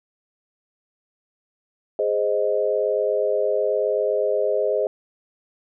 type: chord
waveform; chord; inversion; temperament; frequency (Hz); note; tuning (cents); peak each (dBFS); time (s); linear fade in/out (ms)
sine; Ab major; none; equal; 415.3 / 523.3 / 622.3; Ab4 / C5 / Eb5; 0 / 0 / 0; -23; 1.99-4.87; 2
effects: none